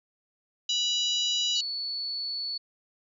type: harmonic tone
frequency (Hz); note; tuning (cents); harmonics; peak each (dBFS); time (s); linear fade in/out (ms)
979; B5; -15; 3 / 4 / 5 / 6 / 7; -28 / -28 / -36 / -38 / -37; 0.69-1.61; 5
type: tone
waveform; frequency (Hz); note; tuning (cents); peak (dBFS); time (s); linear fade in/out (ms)
sine; 4435; C#8; 0; -30; 1.55-2.58; 10
effects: none